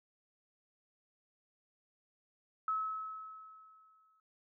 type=tone with exponential decay; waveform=sine; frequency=1292 Hz; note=E6; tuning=35 cents flat; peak=-30 dBFS; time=2.68-4.2 s; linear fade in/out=2 ms; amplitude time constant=330 ms; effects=none